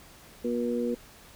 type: harmonic tone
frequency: 120 Hz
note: B2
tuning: 49 cents flat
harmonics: 2 / 3 / 4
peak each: -29 / -34 / -30 dBFS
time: 0.44-0.95 s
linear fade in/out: 10 ms
effects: pink hiss -52 dBFS RMS until 1.35 s